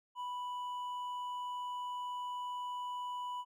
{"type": "tone with hard clipping", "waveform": "triangle", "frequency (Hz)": 987.8, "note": "B5", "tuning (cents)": 0, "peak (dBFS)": -39, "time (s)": [0.15, 3.45], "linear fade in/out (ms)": 50, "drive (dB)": 8, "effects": []}